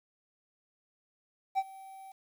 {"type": "tone with ADSR envelope", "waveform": "triangle", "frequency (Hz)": 772, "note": "G5", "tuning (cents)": -27, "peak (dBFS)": -22, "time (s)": [1.55, 2.12], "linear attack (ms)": 32, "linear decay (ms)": 46, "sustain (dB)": -22, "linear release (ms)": 6, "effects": ["10-bit"]}